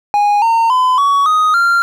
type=tone with pitch steps; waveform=triangle; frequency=824 / 914.3 / 1014.5 / 1125.6 / 1249 / 1385.8 Hz; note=G#5 / A#5 / B5 / C#6 / D#6 / F6; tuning=-14 / -34 / +46 / +26 / +6 / -14 cents; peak=-7 dBFS; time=0.14-1.82 s; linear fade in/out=0 ms; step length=280 ms; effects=none